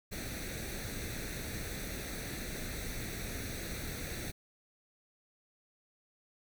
pink noise with comb filter, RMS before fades -40 dBFS, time 0.11-4.32 s, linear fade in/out 20 ms, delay 0.49 ms, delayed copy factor +0.7, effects none

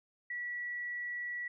sine tone, 1942 Hz, B6, 30 cents flat, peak -36 dBFS, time 0.3-1.48 s, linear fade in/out 5 ms, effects none

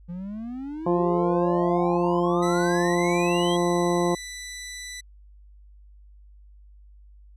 triangle exponential sweep, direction up, 169.4 to 3322 Hz, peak -29 dBFS, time 0.08-3.57 s, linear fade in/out 20 ms
harmonic tone, 174.61 Hz, F3, in tune, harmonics 1 / 2 / 3 / 4 / 5 / 6, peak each -26 / -23 / -28 / -30 / -32 / -31 dBFS, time 0.86-4.15 s, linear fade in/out 5 ms
15% pulse tone, 1984 Hz, B6, 7 cents sharp, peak -29 dBFS, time 2.42-5.01 s, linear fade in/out 10 ms
effects added 50 Hz sine -47 dBFS peak until 7.36 s + resampled to 32000 Hz

